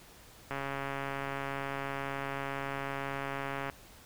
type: click train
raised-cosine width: 0.5 ms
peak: -21 dBFS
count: 441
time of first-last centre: 0.51-3.698 s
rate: 138 Hz
effects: pink hiss -55 dBFS RMS until 4.05 s